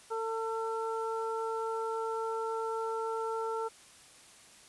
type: harmonic tone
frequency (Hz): 449.1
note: A4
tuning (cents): +35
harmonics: 1 / 2 / 3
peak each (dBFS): -34 / -37 / -39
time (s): 0.1-3.69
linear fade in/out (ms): 20
effects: white hiss -56 dBFS RMS until 4.68 s + resampled to 24000 Hz